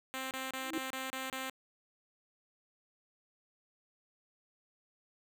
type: tone bursts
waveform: 5% pulse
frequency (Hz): 262.9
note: C4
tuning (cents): +8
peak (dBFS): -26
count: 7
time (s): 0.14-1.498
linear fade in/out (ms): 0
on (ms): 170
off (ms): 28
type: tone with exponential growth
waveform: sine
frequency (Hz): 320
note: D#4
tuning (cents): +49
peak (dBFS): -30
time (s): 0.58-0.78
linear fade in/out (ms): 2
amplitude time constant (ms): 42
effects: none